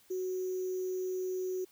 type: tone with sample-and-hold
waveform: sine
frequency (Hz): 370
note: F#4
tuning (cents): 0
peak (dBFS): -32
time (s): 0.1-1.65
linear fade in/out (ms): 10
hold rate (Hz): 6300
effects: white hiss -64 dBFS RMS until 1.71 s